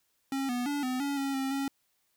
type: tone with pitch steps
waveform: square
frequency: 271.2 / 245.1 / 287.8 / 254.6 / 282.1 / 274.6 / 267.8 / 274.8 Hz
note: C#4 / B3 / D4 / C4 / C#4 / C#4 / C4 / C#4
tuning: -38 / -13 / -35 / -47 / +30 / -16 / +40 / -15 cents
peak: -30 dBFS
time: 0.32-1.68 s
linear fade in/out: 2 ms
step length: 170 ms
effects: white hiss -74 dBFS RMS until 2.16 s